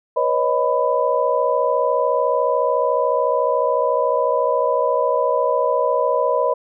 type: tone cluster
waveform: sine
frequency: 487.2 / 547 / 621 / 996 Hz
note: B4 / C#5 / D#5 / B5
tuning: -24 / -23 / -3 / +14 cents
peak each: -21 dBFS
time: 0.16-6.54 s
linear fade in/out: 10 ms
effects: none